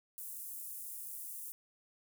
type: high-pass noise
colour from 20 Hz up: pink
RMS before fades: -45 dBFS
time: 0.18-1.52 s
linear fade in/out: 0 ms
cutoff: 9800 Hz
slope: 24 dB/octave
effects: none